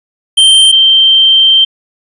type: tone pair in turn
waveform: square / sine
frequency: 3136 / 3136 Hz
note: G7 / G7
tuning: 0 / 0 cents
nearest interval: unison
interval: 0 cents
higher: neither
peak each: -3 dBFS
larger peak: neither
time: 0.37-0.72 / 0.72-1.65 s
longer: second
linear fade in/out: 10 ms
effects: resampled to 24000 Hz